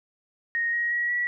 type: tone with pitch steps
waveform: sine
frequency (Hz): 1864.7 / 1888.5 / 1912.7 / 1937.2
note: A#6 / A#6 / A#6 / B6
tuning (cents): 0 / +22 / +44 / -34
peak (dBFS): -23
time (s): 0.55-1.27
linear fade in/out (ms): 0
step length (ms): 180
effects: none

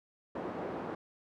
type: band-pass noise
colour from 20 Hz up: pink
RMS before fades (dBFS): -39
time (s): 0.35-0.95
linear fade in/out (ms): 5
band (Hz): 250 to 870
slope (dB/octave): 12
effects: none

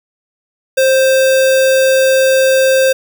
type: tone with sample-and-hold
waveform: sine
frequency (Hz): 529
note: C5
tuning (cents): +19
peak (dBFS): -7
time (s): 0.77-2.93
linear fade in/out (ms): 10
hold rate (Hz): 2100
effects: none

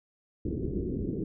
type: low-pass noise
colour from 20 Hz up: white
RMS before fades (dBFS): -32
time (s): 0.45-1.24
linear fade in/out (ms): 5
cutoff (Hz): 400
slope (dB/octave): 48
effects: none

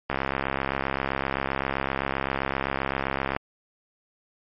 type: click train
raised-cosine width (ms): 0.5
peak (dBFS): -10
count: 222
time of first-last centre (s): 0.1-3.364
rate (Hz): 67.7
effects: MP3 32 kbps

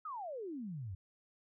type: exponential sweep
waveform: sine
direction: down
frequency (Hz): 1317 to 86.3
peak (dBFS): -40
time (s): 0.05-0.95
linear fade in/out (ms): 5
effects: none

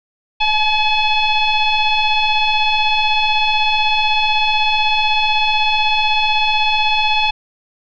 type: tone with frequency modulation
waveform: sine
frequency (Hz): 1710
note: A6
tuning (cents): -50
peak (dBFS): -12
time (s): 0.4-7.31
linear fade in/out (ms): 10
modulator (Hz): 851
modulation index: 2.3
effects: none

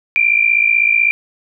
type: tone pair together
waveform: sine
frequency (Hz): 2344 / 2400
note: D7 / D7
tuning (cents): -4 / +37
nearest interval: unison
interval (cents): 41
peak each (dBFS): -13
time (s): 0.16-1.11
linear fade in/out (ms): 0
effects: none

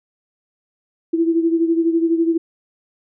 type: beating tone pair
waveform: sine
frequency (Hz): 329.6 / 341.6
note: E4 / F4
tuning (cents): 0 / -38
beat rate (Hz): 12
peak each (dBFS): -15 / -21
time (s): 1.13-2.38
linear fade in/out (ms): 10
effects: none

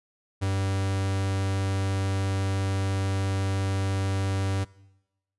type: tone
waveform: 45% pulse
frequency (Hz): 97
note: G2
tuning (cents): -18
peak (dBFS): -24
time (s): 0.41-4.65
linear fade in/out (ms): 20
effects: noise-tail reverb RT60 0.9 s tail -21 dB re dry + resampled to 24000 Hz

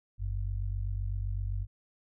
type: tone pair together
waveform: sine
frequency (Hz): 47.8 / 95.6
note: G1 / G2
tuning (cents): -43 / -43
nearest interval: octave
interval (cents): 1200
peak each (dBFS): -32 / -34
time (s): 0.18-1.67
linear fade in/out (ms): 50
effects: none

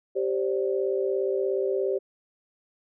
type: tone cluster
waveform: sine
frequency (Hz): 390.3 / 526 / 583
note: G4 / C5 / D5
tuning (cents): -8 / +9 / -13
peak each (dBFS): -25 / -29 / -32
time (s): 0.15-1.99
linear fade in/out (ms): 20
effects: none

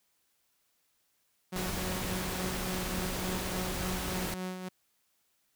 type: tone with tremolo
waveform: sawtooth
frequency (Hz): 184.4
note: F#3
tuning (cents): -6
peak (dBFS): -30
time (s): 1.52-4.69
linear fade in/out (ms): 10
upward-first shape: sine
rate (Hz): 3.5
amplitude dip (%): 50
type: noise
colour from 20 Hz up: pink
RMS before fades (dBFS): -36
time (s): 1.56-4.34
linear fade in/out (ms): 0
effects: white hiss -74 dBFS RMS until 5.55 s

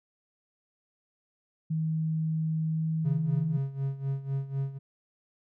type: tone with pitch glide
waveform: sine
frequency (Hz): 158.9 to 159.82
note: D#3 to D#3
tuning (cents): +37 to +47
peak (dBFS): -26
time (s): 1.7-3.58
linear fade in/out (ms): 10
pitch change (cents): +10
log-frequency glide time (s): 2.68-2.87
type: tone with tremolo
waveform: triangle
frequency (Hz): 136.8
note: C#3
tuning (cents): -23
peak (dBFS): -24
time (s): 3.04-4.79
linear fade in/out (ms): 20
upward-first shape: sine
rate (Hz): 4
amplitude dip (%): 80
effects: none

